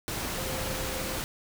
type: tone in noise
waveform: sine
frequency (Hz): 523.3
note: C5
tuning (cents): 0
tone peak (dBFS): -39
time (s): 0.36-1.16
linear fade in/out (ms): 0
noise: pink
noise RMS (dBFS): -33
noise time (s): 0.08-1.24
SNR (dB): -9
effects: none